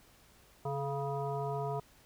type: harmonic tone with a mistuned harmonic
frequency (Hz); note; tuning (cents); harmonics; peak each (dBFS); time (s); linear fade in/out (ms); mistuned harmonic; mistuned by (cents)
138.59; C#3; 0; 1 / 3 / 5 / 7 / 9; -37 / -38 / -39 / -41 / -47; 0.65-1.8; 5; 3; +44
effects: pink hiss -62 dBFS RMS until 2.05 s